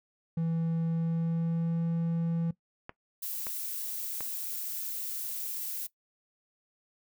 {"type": "tone with pitch glide", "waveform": "triangle", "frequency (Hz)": [164.81, 166.82], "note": ["E3", "E3"], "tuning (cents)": [0, 21], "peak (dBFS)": -25, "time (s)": [0.37, 2.51], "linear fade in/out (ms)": 5, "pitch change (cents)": 21, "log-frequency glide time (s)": [0.87, 1.85]}
{"type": "clicks", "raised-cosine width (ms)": 0.5, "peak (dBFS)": -25, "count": 3, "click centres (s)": [2.894, 3.468, 4.207]}
{"type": "noise", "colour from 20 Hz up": "violet", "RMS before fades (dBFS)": -36, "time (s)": [3.22, 5.87], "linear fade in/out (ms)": 10}
{"effects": ["noise-tail reverb RT60 0.1 s tail -18 dB re dry"]}